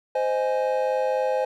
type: chord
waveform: triangle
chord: Ab major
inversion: first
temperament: just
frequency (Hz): 519.1 / 623 / 830.6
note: C5 / Eb5 / Ab5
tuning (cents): -14 / +2 / 0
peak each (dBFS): -21 / -26 / -26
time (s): 0.15-1.45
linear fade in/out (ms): 5
effects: none